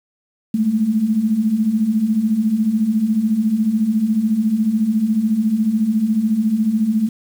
sine beating tone pair, 207 / 221 Hz, G#3 / A3, -5 / +8 cents, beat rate 14 Hz, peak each -21 / -15 dBFS, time 0.54-7.09 s, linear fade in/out 5 ms, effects 7-bit

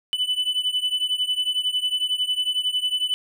triangle beating tone pair, 2992 / 3003 Hz, F#7 / F#7, +19 / +25 cents, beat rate 11 Hz, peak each -22 / -24 dBFS, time 0.13-3.14 s, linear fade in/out 0 ms, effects none

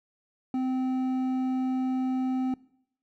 triangle tone with hard clipping, 258.4 Hz, C4, 21 cents flat, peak -27 dBFS, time 0.54-2.54 s, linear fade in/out 2 ms, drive 10 dB, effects noise-tail reverb RT60 0.7 s tail -21 dB re dry

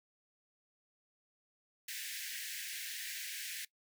pink high-pass noise, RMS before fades -43 dBFS, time 1.88-3.65 s, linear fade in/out 5 ms, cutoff 1600 Hz, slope 96 dB/octave, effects noise-tail reverb RT60 0.1 s tail -20 dB re dry

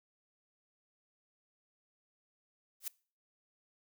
blue noise with exponential growth, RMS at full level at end -32 dBFS, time 2.8-2.88 s, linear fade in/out 5 ms, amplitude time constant 17 ms, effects noise-tail reverb RT60 0.4 s tail -23 dB re dry

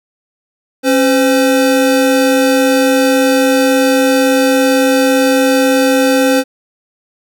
square tone pair together, 271.8 / 513 Hz, C#4 / C5, -34 / -34 cents, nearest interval major seventh, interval 1100 cents, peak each -12 dBFS, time 0.83-6.44 s, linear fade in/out 50 ms, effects none

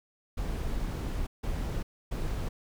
brown noise bursts at uneven times, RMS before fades -32 dBFS, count 3, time 0.37-1.27 / 1.43-1.83 / 2.11-2.49 s, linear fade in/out 10 ms, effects none

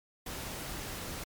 pink noise, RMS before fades -40 dBFS, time 0.26-1.24 s, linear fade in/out 5 ms, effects MP3 96 kbps

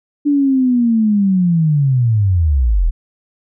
sine linear sweep, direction down, 293.7 to 35.56 Hz, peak -10 dBFS, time 0.25-2.91 s, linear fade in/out 20 ms, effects none

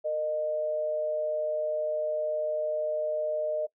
sine tone pair together, 459.5 / 612.4 Hz, A#4 / D#5, -25 / -28 cents, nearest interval perfect fourth, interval 497 cents, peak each -36 / -27 dBFS, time 0.04-3.67 s, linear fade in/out 20 ms, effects noise-tail reverb RT60 0.1 s tail -20 dB re dry

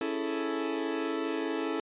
40% pulse chord, A major seventh, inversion first, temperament equal, 277.2 / 329.6 / 415.3 / 440 Hz, C#4 / E4 / G#4 / A4, 0 / 0 / 0 / 0 cents, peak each -35 / -33 / -39 / -34 dBFS, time 0.01-1.8 s, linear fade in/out 2 ms, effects resampled to 8000 Hz

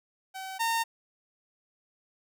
sawtooth tone pair in turn, 763 / 914.9 Hz, G5 / A#5, -47 / -33 cents, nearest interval minor third, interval 314 cents, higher second, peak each -33 / -22 dBFS, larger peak second, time 0.34-0.59 / 0.59-0.84 s, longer neither, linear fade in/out 20 ms, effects none

